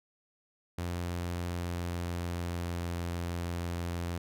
sawtooth tone with pitch glide, 87.31 to 86.31 Hz, F2 to F2, 0 to -20 cents, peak -29 dBFS, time 0.78-4.18 s, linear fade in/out 5 ms, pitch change -20 cents, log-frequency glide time 1.48-2.96 s, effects none

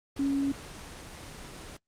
sine tone in noise, 277.2 Hz, C#4, in tune, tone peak -25 dBFS, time 0.19-0.52 s, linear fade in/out 5 ms, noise pink, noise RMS -43 dBFS, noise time 0.16-1.77 s, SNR +15 dB, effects low-pass 9000 Hz 12 dB/octave + Opus 24 kbps

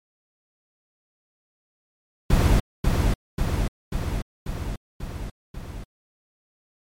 brown noise with echo, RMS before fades -17 dBFS, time 2.3-2.6 s, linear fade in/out 5 ms, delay 540 ms, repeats 6, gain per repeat -3 dB, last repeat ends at 5.84 s, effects MP3 64 kbps

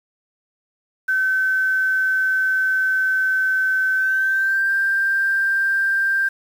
sine tone with pitch glide, 1532 to 1580.5 Hz, G6 to G6, -40 to +14 cents, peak -16 dBFS, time 1.08-6.29 s, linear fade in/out 10 ms, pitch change +54 cents, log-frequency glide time 3.95-4.72 s, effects 7-bit

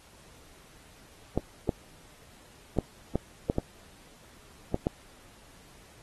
clicks, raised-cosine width 2 ms, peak -12 dBFS, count 8, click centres 1.376 / 1.692 / 2.787 / 3.156 / 3.499 / 3.584 / 4.744 / 4.869 s, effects pink hiss -56 dBFS RMS until 6.02 s + AAC 32 kbps

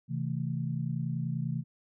sine chord, A minor, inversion first, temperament equal with one note detuned, 130.81 / 161.14 / 220 Hz, C3 / E3 / A3, 0 / -39 / 0 cents, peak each -33 / -33 / -38 dBFS, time 0.08-1.64 s, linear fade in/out 50 ms, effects none

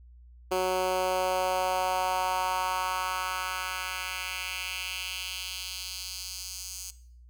10% pulse tone with high-pass filter sweep, 185 Hz, F#3, in tune, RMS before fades -31 dBFS, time 0.51-6.91 s, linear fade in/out 10 ms, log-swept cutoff 380 to 6300 Hz, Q 1.9, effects noise-tail reverb RT60 0.6 s tail -18 dB re dry + added 60 Hz sine -49 dBFS peak until 7.29 s

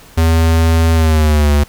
square tone with pitch glide, 81.8 to 72.88 Hz, E2 to D2, -13 to -13 cents, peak -9 dBFS, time 0.17-1.64 s, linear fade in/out 10 ms, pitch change -200 cents, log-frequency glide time 0.93-1.52 s, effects pink hiss -41 dBFS RMS until 1.68 s

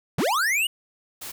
square linear sweep, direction up, 98 to 2960 Hz, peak -21 dBFS, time 0.18-0.67 s, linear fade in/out 5 ms
white noise, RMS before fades -36 dBFS, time 1.21-1.32 s, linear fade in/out 10 ms
effects none

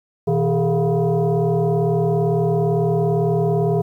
sine tone with frequency modulation, 123.1 Hz, B2, 5 cents flat, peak -15 dBFS, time 0.27-3.82 s, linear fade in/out 10 ms, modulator 284 Hz, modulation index 1.7, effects 9-bit

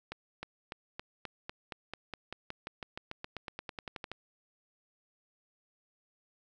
accelerating click train, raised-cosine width 0.3 ms, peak -23 dBFS, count 25, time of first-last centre 0.12-4.116 s, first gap 310 ms, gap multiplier 0.94, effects none

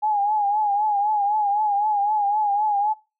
sine tone with vibrato, 830.6 Hz, G#5, in tune, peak -18 dBFS, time 0.02-2.94 s, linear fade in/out 20 ms, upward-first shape triangle, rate 3.9 Hz, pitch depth 80 cents each way, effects noise-tail reverb RT60 0.3 s tail -23 dB re dry

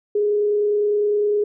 sine tone with frequency modulation, 415.3 Hz, G#4, in tune, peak -16 dBFS, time 0.15-1.44 s, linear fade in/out 5 ms, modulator 29.8 Hz, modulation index 0.21, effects none

